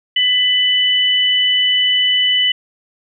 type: tone pair together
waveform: sine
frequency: 1994.9 / 2989 Hz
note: B6 / F#7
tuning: +17 / +17 cents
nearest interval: perfect fifth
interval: 700 cents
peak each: -19 / -12 dBFS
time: 0.16-2.52 s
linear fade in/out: 5 ms
effects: none